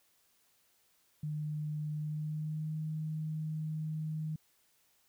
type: tone with pitch glide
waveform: sine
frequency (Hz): 151.5 to 155.85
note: D#3 to D#3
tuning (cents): -46 to +3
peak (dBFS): -34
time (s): 1.23-4.36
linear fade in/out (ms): 5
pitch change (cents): +49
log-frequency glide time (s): 1.97-2.75
effects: white hiss -71 dBFS RMS until 5.08 s